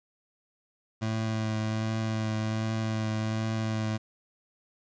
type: tone with vibrato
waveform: 25% pulse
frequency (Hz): 110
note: A2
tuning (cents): 0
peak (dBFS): -24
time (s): 1.01-3.98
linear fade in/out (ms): 20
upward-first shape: triangle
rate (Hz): 1.3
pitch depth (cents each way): 19
effects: resampled to 16000 Hz + 10-bit